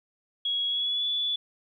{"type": "tone with pitch glide", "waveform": "sine", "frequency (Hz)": [3326, 3445], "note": ["G#7", "A7"], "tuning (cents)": [2, -37], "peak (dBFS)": -25, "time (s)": [0.45, 1.36], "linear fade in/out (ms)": 5, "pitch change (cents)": 61, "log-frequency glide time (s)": [0.67, 1.06], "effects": ["11-bit"]}